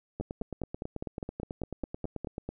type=two click trains; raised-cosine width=2 ms; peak=-22 / -21 dBFS; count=22 / 11; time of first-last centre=0.2-2.49 / 0.21-2.247 s; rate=9.17 / 4.91 Hz; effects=none